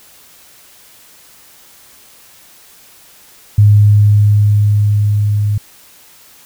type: tone with level ramp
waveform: sine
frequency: 103.83 Hz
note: G#2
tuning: in tune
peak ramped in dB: -3 to -11 dBFS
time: 3.58-5.58 s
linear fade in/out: 5 ms
effects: white hiss -43 dBFS RMS until 6.45 s